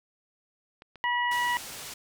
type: clicks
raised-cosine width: 0.3 ms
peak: -31 dBFS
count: 2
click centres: 0.821 / 0.957 s
type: harmonic tone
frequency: 970 Hz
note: B5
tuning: 31 cents flat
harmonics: 1 / 2 / 3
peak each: -27 / -28 / -36 dBFS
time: 1.04-1.57 s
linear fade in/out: 0 ms
type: low-pass noise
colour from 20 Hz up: white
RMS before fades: -41 dBFS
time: 1.31-1.94 s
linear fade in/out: 5 ms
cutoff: 9700 Hz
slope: 12 dB/octave
effects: none